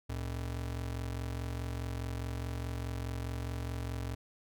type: ring-modulated tone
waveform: square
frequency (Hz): 89.1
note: F2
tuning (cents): +35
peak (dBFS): -33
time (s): 0.09-4.15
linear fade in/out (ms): 10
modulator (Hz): 22.4
effects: none